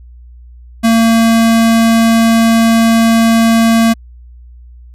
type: tone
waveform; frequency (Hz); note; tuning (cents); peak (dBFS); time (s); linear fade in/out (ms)
square; 227.5; A#3; -42; -7; 0.83-3.94; 20
effects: added 60 Hz sine -33 dBFS peak until 4.94 s + resampled to 32000 Hz